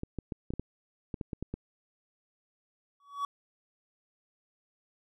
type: clicks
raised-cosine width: 3 ms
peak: -22 dBFS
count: 11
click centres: 0.034 / 0.187 / 0.322 / 0.505 / 0.537 / 0.596 / 1.142 / 1.212 / 1.332 / 1.426 / 1.54 s
type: tone with exponential growth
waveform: triangle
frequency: 1132 Hz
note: C#6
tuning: 36 cents sharp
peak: -25 dBFS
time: 3-3.25 s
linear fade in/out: 2 ms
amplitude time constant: 53 ms
effects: none